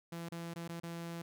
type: tone with dropouts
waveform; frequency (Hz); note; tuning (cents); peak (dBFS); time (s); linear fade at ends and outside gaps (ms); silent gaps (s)
sawtooth; 168.7; E3; +40; -37; 0.12-1.22; 5; 0.289-0.319 / 0.539-0.559 / 0.679-0.691 / 0.8-0.833
effects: none